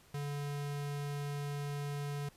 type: tone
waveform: square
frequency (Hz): 143.9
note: D3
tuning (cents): -35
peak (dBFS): -37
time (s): 0.14-2.29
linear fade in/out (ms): 5
effects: pink hiss -63 dBFS RMS until 2.36 s + resampled to 32000 Hz